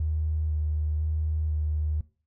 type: tone with vibrato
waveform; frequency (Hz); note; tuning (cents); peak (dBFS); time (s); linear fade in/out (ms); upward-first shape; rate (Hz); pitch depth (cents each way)
triangle; 77.2; D#2; -13; -20; 0-2.01; 5; square; 1; 15
effects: noise-tail reverb RT60 0.4 s tail -24 dB re dry + tanh soft clip ceiling -22 dBFS